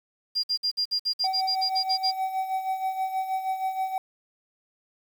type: tone bursts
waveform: sine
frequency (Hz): 4800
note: D8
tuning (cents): +37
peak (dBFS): -22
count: 13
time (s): 0.35-2.116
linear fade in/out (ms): 20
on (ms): 86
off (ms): 54
type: tone with tremolo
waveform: triangle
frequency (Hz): 760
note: F#5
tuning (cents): +46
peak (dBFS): -21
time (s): 1.24-3.98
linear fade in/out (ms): 2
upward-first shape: sine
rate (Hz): 6.3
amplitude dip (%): 65
effects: tanh soft clip ceiling -13 dBFS + 8-bit